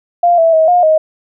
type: tone with pitch steps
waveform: sine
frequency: 697 / 658 / 638 / 712 / 628 Hz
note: F5 / E5 / D#5 / F5 / D#5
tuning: -4 / -3 / +43 / +33 / +16 cents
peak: -6 dBFS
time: 0.23-0.98 s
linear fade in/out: 5 ms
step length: 150 ms
effects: none